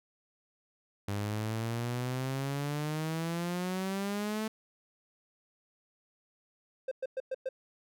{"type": "exponential sweep", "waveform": "sawtooth", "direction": "up", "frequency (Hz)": [100, 220.3], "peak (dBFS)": -28, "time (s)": [1.08, 4.48], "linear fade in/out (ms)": 5}
{"type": "tone bursts", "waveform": "triangle", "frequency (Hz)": 523.3, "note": "C5", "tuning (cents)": 0, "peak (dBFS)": -29, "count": 5, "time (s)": [6.88, 7.49], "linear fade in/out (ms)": 5, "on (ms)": 34, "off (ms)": 110}
{"effects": []}